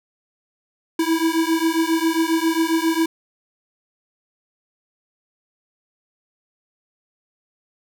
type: beating tone pair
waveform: square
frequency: 322.8 / 330.2 Hz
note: E4 / E4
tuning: -36 / +3 cents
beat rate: 7.4 Hz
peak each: -21 dBFS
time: 0.99-3.06 s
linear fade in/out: 5 ms
effects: none